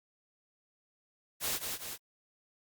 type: noise with echo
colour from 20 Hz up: white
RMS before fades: -33 dBFS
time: 1.4-1.6 s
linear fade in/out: 50 ms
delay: 190 ms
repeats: 2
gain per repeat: -4 dB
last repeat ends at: 1.98 s
effects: Opus 48 kbps